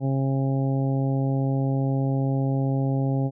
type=harmonic tone; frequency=135.2 Hz; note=C#3; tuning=43 cents flat; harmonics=1 / 2 / 3 / 4 / 5 / 6; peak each=-22 / -27 / -35 / -34 / -38 / -38 dBFS; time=0-3.31 s; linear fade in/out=50 ms; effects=none